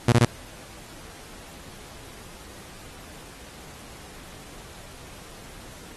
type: tone bursts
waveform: sawtooth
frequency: 119.2 Hz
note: A#2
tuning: 39 cents sharp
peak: -10 dBFS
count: 3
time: 0.08-0.251 s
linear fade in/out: 5 ms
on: 43 ms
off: 21 ms
effects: pink hiss -45 dBFS RMS until 5.96 s + AAC 32 kbps